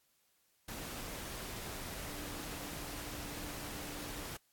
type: tone in noise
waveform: sine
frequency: 292.9 Hz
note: D4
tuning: 5 cents flat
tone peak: -50 dBFS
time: 2.07-4.22 s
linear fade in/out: 5 ms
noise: pink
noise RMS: -44 dBFS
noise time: 0.68-4.37 s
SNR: -9 dB
effects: white hiss -74 dBFS RMS until 4.52 s + AAC 64 kbps